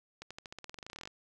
accelerating click train, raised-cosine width 0.2 ms, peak -27 dBFS, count 20, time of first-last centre 0.22-1.075 s, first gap 86 ms, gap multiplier 0.92, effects none

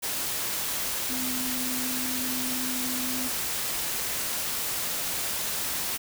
sine tone in noise, 253.7 Hz, B3, 47 cents sharp, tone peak -33 dBFS, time 1.09-3.29 s, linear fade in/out 20 ms, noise white, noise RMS -30 dBFS, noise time 0.02-5.98 s, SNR -6 dB, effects none

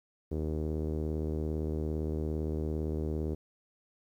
sawtooth tone with low-pass filter, 77.6 Hz, D#2, 4 cents flat, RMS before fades -33 dBFS, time 0.31-3.35 s, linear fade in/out 10 ms, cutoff 410 Hz, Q 2.7, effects 11-bit

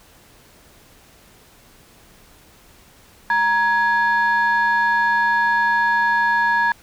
sine tone pair together, 938 / 1671.3 Hz, A#5 / G#6, +11 / +10 cents, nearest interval minor seventh, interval 999 cents, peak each -16 dBFS, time 3.3-6.72 s, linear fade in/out 2 ms, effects tanh soft clip ceiling -11 dBFS + pink hiss -50 dBFS RMS until 6.82 s

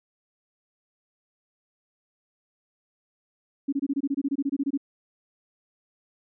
sine tone bursts, 278.6 Hz, C#4, 9 cents sharp, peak -22 dBFS, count 16, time 3.68-4.776 s, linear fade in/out 10 ms, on 46 ms, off 24 ms, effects none

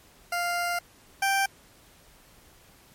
20% pulse tone pair in turn, 698.5 / 784.1 Hz, F5 / G5, 0 / 0 cents, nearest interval major second, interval 200 cents, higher second, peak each -21 / -17 dBFS, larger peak second, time 0.32-0.79 / 1.22-1.46 s, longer first, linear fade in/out 5 ms, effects pink hiss -56 dBFS RMS until 2.94 s + MP3 64 kbps

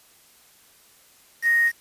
sine tone with quantisation, 1864.7 Hz, A#6, in tune, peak -16 dBFS, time 1.42-1.72 s, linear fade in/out 50 ms, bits 6, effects white hiss -55 dBFS RMS until 1.8 s + resampled to 32000 Hz

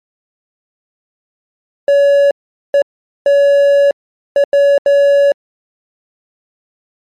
triangle tone bursts at uneven times, 565 Hz, C#5, 33 cents sharp, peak -4 dBFS, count 6, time 1.88-2.31 / 2.74-2.82 / 3.26-3.91 / 4.36-4.44 / 4.53-4.78 / 4.86-5.32 s, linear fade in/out 2 ms, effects MP3 64 kbps

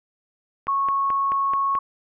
click train, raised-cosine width 0.5 ms, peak -18 dBFS, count 6, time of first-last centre 0.67-1.752 s, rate 4.62 Hz
sine tone, 1101 Hz, C#6, 12 cents flat, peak -19 dBFS, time 0.68-1.79 s, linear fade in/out 5 ms
effects none

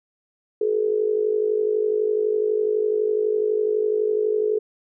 sine tone with amplitude modulation, 427.4 Hz, G#4, 50 cents sharp, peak -15 dBFS, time 0.61-4.59 s, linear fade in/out 5 ms, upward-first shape sine, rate 52 Hz, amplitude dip 75%, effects none

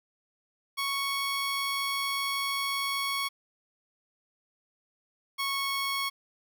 15% pulse tone pair in turn, 1108.7 / 1102.8 Hz, C#6 / C#6, 0 / -9 cents, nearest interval unison, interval 9 cents, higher first, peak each -22 dBFS, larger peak neither, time 0.77-3.29 / 5.38-6.1 s, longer first, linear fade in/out 20 ms, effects none

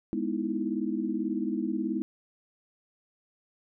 sine chord, E major seventh, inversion first, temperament equal, 207.7 / 246.9 / 311.1 / 329.6 Hz, G#3 / B3 / D#4 / E4, 0 / 0 / 0 / 0 cents, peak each -33 dBFS, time 0.13-2.02 s, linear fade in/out 0 ms, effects none

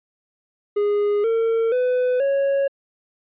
triangle tone with pitch steps, 412 / 454.5 / 501.4 / 553.1 Hz, G#4 / A#4 / B4 / C#5, -14 / -44 / +26 / -4 cents, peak -15 dBFS, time 0.76-2.68 s, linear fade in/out 10 ms, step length 480 ms, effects resampled to 8000 Hz

